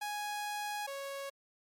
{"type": "tone pair in turn", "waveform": "sawtooth", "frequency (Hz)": [831, 553.2], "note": ["G#5", "C#5"], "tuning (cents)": [1, -4], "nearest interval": "perfect fifth", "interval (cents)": 705, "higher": "first", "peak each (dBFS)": [-32, -35], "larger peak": "first", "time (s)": [[0.01, 0.87], [0.87, 1.3]], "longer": "first", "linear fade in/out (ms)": 10, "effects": ["MP3 64 kbps"]}